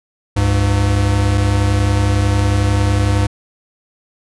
square tone pair together, 70.32 / 101.3 Hz, C#2 / G#2, +25 / -43 cents, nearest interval tritone, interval 632 cents, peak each -18 / -14 dBFS, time 0.36-3.27 s, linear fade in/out 10 ms, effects resampled to 24000 Hz

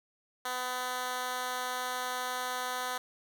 10% pulse tone with high-pass filter, 251.5 Hz, B3, 32 cents sharp, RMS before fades -35 dBFS, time 0.45-2.98 s, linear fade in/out 5 ms, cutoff 720 Hz, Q 0.74, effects none

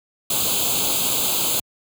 white noise with comb filter, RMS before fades -21 dBFS, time 0.3-1.6 s, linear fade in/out 5 ms, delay 0.27 ms, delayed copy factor +0.95, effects high-pass 80 Hz 12 dB/octave

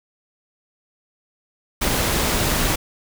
pink noise with amplitude modulation, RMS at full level -18 dBFS, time 1.81-2.76 s, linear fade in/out 10 ms, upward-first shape sine, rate 217 Hz, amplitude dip 50%, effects none

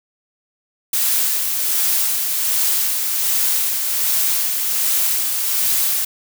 blue noise with tremolo, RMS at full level -17 dBFS, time 0.93-6.05 s, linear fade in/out 5 ms, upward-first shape sine, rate 1.3 Hz, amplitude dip 35%, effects none

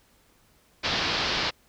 white low-pass noise, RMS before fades -27 dBFS, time 0.83-1.51 s, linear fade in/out 20 ms, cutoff 5000 Hz, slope 48 dB/octave, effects pink hiss -62 dBFS RMS until 1.68 s

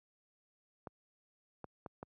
clicks, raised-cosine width 1 ms, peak -30 dBFS, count 4, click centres 0.872 / 1.643 / 1.862 / 2.029 s, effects high-pass 80 Hz 12 dB/octave

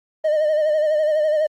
triangle tone with vibrato, 613 Hz, D#5, 26 cents flat, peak -13 dBFS, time 0.24-1.47 s, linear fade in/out 10 ms, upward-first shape sine, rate 12 Hz, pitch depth 54 cents each way, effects tanh soft clip ceiling -9 dBFS + Opus 24 kbps

